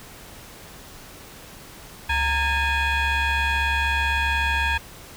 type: tone with frequency modulation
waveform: sine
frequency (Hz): 784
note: G5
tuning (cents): 0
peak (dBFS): -17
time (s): 2.09-4.78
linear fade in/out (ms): 10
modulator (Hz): 852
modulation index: 2.5
effects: tanh soft clip ceiling -18 dBFS + pink hiss -43 dBFS RMS until 5.16 s